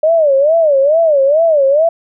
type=tone with vibrato; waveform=sine; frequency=600 Hz; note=D5; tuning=37 cents sharp; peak=-7 dBFS; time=0.03-1.89 s; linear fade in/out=5 ms; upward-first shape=sine; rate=2.3 Hz; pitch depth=190 cents each way; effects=none